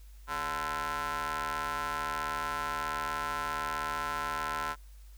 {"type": "ring-modulated tone", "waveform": "sawtooth", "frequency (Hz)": 152.3, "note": "D#3", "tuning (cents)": -37, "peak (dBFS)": -25, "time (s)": [0.27, 4.76], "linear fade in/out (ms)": 50, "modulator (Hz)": 1180, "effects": ["added 50 Hz sine -48 dBFS peak until 5.17 s", "white hiss -64 dBFS RMS until 5.17 s"]}